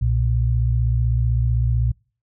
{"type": "tone pair together", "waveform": "sine", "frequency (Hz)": [62.59, 118.4], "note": ["B1", "A#2"], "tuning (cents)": [24, 27], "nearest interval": "major seventh", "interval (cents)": 1103, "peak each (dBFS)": [-19, -19], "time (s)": [0.01, 1.92], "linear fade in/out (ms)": 10, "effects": ["noise-tail reverb RT60 0.4 s tail -26 dB re dry"]}